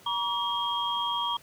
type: tone cluster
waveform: sine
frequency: 953 / 1144 / 3239 Hz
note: A#5 / D6 / G#7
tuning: +38 / -46 / -44 cents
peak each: -30 / -33 / -30 dBFS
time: 0.06-1.37 s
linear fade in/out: 5 ms
effects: pink hiss -54 dBFS RMS until 1.42 s + high-pass 80 Hz 12 dB/octave